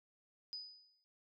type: tone with exponential decay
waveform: sine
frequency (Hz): 4978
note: D#8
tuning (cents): 0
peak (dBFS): -40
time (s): 0.53-1.04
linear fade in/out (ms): 0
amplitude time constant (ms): 110
effects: none